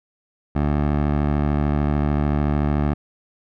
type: tone with low-pass filter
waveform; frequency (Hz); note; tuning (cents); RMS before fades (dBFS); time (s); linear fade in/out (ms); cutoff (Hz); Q
15% pulse; 73.5; D2; +2; -20; 0.55-2.94; 10; 1500; 0.61
effects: none